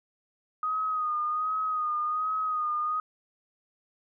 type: tone with vibrato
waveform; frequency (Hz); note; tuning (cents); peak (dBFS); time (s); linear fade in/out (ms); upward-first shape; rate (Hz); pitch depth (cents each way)
sine; 1244.5; D#6; 0; -26; 0.63-3; 2; sine; 1.3; 42
effects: none